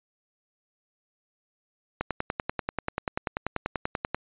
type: click train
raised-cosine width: 0.5 ms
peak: -12 dBFS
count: 23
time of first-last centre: 2.01-4.146 s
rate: 10.3 Hz
effects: resampled to 8000 Hz